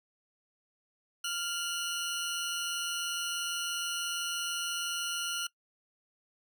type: tone pair together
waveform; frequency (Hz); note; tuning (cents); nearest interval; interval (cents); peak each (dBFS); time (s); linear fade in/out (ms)
20% pulse; 1396.9 / 2960; F6 / F#7; 0 / 0; octave + minor second; 1300; -30 / -30; 1.24-5.47; 5
effects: noise-tail reverb RT60 0.1 s tail -22 dB re dry